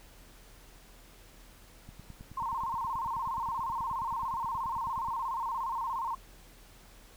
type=click train; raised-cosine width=5 ms; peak=-34 dBFS; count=31; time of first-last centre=1.89-5.085 s; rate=9.39 Hz
type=tone with vibrato; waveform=sine; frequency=987.8 Hz; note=B5; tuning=in tune; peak=-31 dBFS; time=2.37-6.15 s; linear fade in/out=5 ms; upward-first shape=square; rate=17 Hz; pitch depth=120 cents each way
effects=added 40 Hz sine -55 dBFS peak until 7.16 s + pink hiss -57 dBFS RMS until 7.16 s